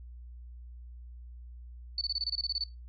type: tone bursts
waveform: sine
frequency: 4487 Hz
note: C#8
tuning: 20 cents sharp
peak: -28 dBFS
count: 12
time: 1.98-2.639 s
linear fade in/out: 2 ms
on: 32 ms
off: 25 ms
effects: noise-tail reverb RT60 0.2 s tail -18 dB re dry + added 60 Hz sine -44 dBFS peak until 2.88 s